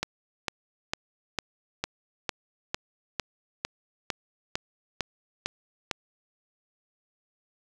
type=click train; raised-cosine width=0.2 ms; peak=-10 dBFS; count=14; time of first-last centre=0.03-5.912 s; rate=2.21 Hz; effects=8-bit